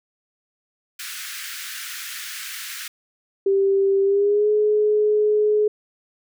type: high-pass noise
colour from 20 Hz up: pink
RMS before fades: -33 dBFS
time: 0.99-2.88 s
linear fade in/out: 5 ms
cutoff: 1400 Hz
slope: 48 dB/octave
type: tone with pitch glide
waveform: sine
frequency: 392 to 422.6 Hz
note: G4 to G#4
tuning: 0 to +30 cents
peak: -15 dBFS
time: 3.46-5.68 s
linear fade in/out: 5 ms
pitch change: +130 cents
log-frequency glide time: 4.03-4.49 s
effects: none